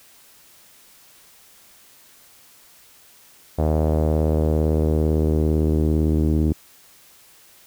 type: tone with low-pass filter sweep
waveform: sawtooth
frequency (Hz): 77.78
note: D#2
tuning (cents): 0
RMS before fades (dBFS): -19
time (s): 3.58-6.53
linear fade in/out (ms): 10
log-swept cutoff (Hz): 640 to 310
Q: 2.4
effects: white hiss -51 dBFS RMS until 7.66 s